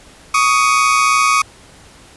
30% pulse tone pair together, 1121.4 / 1244.5 Hz, C#6 / D#6, +20 / 0 cents, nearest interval major second, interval 180 cents, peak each -11 dBFS, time 0.34-1.42 s, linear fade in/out 5 ms, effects pink hiss -43 dBFS RMS until 2.16 s + resampled to 24000 Hz

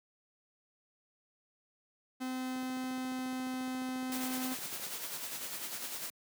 45% pulse tone, 257.2 Hz, C4, 30 cents flat, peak -35 dBFS, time 2.2-4.55 s, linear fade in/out 20 ms
click train, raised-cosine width 2 ms, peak -38 dBFS, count 34, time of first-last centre 2.56-4.868 s, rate 14.3 Hz
white noise with tremolo, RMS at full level -39 dBFS, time 4.12-6.1 s, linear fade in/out 0 ms, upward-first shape sine, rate 10 Hz, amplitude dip 45%
effects high-pass 150 Hz 12 dB/octave

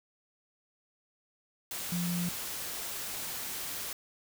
sine tone in noise, 174.61 Hz, F3, in tune, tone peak -30 dBFS, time 1.92-2.29 s, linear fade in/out 2 ms, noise white, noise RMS -38 dBFS, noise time 1.71-3.93 s, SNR +5 dB, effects none

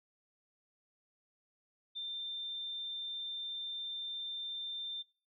sine tone, 3583 Hz, A7, 31 cents sharp, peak -38 dBFS, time 1.95-5.03 s, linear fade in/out 20 ms, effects noise-tail reverb RT60 0.4 s tail -22 dB re dry

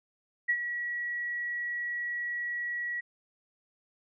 sine tone with ADSR envelope, 1925 Hz, B6, 45 cents flat, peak -22 dBFS, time 0.48-3.01 s, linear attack 18 ms, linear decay 64 ms, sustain -9 dB, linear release 14 ms, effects none

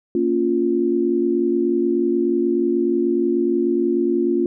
sine chord, Bb minor, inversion none, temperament just, 233.1 / 279.7 / 349.6 Hz, Bb3 / Db4 / F4, 0 / +16 / +2 cents, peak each -23 / -22 / -18 dBFS, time 0.15-4.46 s, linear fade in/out 2 ms, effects none

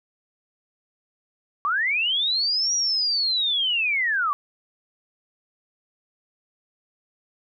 sine linear two-way sweep, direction up then down, 1108.7 to 5790 to 1108.7 Hz, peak -20 dBFS, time 1.65-4.33 s, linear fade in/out 0 ms, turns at 2.74 s, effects none

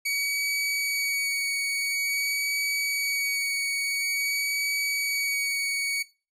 sawtooth tone with vibrato, 2256 Hz, C#7, 30 cents sharp, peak -22 dBFS, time 0.05-6.03 s, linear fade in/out 10 ms, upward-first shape sine, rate 0.48 Hz, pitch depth 12 cents each way, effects noise-tail reverb RT60 0.3 s tail -18 dB re dry + resampled to 32000 Hz

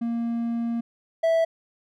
triangle tone pair in turn, 233.1 / 656.8 Hz, A#3 / E5, 0 / -6 cents, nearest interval octave + tritone, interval 1794 cents, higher second, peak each -22 / -16 dBFS, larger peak second, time 0.01-0.81 / 1.23-1.45 s, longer first, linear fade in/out 10 ms, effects none

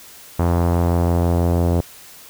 sawtooth tone with low-pass filter sweep, 86.1 Hz, F2, 24 cents flat, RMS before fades -17 dBFS, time 0.39-1.81 s, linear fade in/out 5 ms, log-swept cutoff 1000 to 620 Hz, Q 1.4, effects white hiss -42 dBFS RMS until 2.29 s

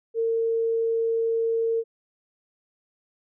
sine tone, 455.6 Hz, A#4, 40 cents flat, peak -21 dBFS, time 0.14-1.84 s, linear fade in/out 50 ms, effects none

